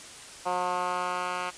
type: tone with band-pass filter sweep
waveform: 10% pulse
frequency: 180 Hz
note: F#3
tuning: 47 cents flat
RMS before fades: -30 dBFS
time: 0.45-1.51 s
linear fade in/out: 20 ms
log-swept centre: 880 to 1700 Hz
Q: 1.6
effects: white hiss -45 dBFS RMS until 1.57 s + resampled to 22050 Hz